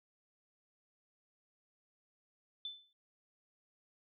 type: tone with exponential decay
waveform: sine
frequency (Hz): 3520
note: A7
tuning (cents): 0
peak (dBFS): -37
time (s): 2.65-2.93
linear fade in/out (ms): 2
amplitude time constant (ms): 59
effects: none